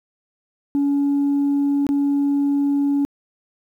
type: tone with dropouts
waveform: sine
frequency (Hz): 282.8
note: C#4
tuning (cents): +35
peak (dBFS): -14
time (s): 0.75-3.05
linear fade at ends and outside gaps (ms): 0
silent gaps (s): 1.867-1.89
effects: tanh soft clip ceiling -14 dBFS + 9-bit